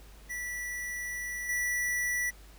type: tone with level steps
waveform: square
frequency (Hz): 1958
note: B6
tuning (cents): -15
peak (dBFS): -35 / -29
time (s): 0.29-2.31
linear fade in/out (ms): 20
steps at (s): 1.49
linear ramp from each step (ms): 2
effects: added 50 Hz sine -50 dBFS peak until 2.58 s + pink hiss -57 dBFS RMS until 2.58 s